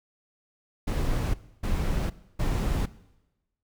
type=noise bursts; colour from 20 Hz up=brown; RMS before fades=-26 dBFS; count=3; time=0.87-2.86 s; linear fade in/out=10 ms; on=470 ms; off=290 ms; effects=noise-tail reverb RT60 1.0 s tail -19 dB re dry